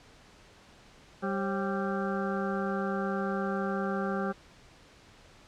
harmonic tone with a mistuned harmonic, 196 Hz, G3, in tune, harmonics 1 / 2 / 3 / 4 / 6 / 7 / 8, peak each -32 / -35 / -37 / -38 / -40 / -40 / -41 dBFS, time 1.22-4.33 s, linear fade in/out 20 ms, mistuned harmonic 3, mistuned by -140 cents, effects pink hiss -56 dBFS RMS until 5.47 s + low-pass 6000 Hz 12 dB/octave

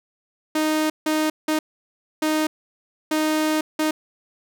sawtooth tone bursts at uneven times, 310 Hz, D#4, 6 cents flat, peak -15 dBFS, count 6, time 0.55-0.9 / 1.06-1.3 / 1.48-1.59 / 2.22-2.47 / 3.11-3.61 / 3.79-3.91 s, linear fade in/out 5 ms, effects none

